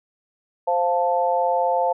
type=chord; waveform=sine; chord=F major; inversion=second; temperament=equal; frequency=523.3 / 698.5 / 880 Hz; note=C5 / F5 / A5; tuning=0 / 0 / 0 cents; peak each=-22 dBFS; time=0.67-1.93 s; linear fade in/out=10 ms; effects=none